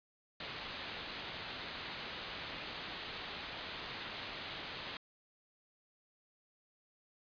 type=low-pass noise; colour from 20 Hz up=white; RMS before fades=-45 dBFS; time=0.4-4.97 s; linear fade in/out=2 ms; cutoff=4300 Hz; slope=48 dB/octave; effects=resampled to 11025 Hz